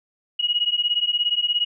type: beating tone pair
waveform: sine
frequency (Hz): 2890 / 2907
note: F#7 / F#7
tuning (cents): -41 / -31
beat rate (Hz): 17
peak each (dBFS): -22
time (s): 0.39-1.65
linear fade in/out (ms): 10
effects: none